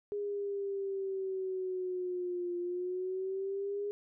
sine exponential two-way sweep, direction down then up, 411.4 to 350 to 411.4 Hz, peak -33 dBFS, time 0.12-3.91 s, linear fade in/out 0 ms, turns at 2.58 s, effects none

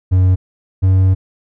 triangle tone pair in turn, 92.5 / 94.23 Hz, F#2 / F#2, 0 / +32 cents, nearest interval unison, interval 32 cents, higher second, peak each -6 dBFS, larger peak neither, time 0.11-0.36 / 0.82-1.15 s, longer second, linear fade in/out 20 ms, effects none

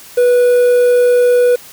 triangle tone with quantisation, 490 Hz, B4, 14 cents flat, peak -5 dBFS, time 0.17-1.56 s, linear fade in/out 10 ms, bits 5, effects white hiss -37 dBFS RMS until 1.72 s

